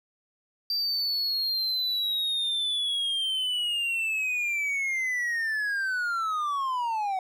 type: linear sweep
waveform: triangle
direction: down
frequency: 4699 to 740 Hz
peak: -24 dBFS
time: 0.7-7.19 s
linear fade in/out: 2 ms
effects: none